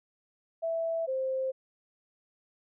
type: tone pair in turn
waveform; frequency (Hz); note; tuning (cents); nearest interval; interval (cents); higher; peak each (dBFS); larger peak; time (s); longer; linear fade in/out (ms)
sine; 659.3 / 525.4; E5 / C5; 0 / +7; major third; 393; first; -28; neither; 0.62-1.07 / 1.07-1.52; neither; 20
effects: none